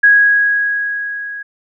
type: tone with level ramp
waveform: sine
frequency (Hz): 1655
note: G#6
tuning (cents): -6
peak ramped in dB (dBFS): -4 to -24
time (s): 0.03-1.43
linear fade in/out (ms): 10
effects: none